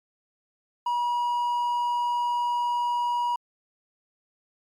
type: tone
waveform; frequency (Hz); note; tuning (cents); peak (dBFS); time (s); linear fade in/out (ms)
triangle; 963; B5; -44; -21; 0.86-3.36; 5
effects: MP3 96 kbps